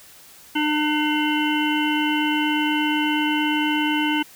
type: harmonic tone with a mistuned harmonic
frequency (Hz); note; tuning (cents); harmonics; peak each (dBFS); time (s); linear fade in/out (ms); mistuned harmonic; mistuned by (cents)
301.4; D4; +45; 1 / 3 / 5 / 7 / 9 / 10; -21 / -26 / -29 / -29 / -30 / -28; 0.55-4.23; 10; 9; +15
effects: white hiss -47 dBFS RMS until 4.35 s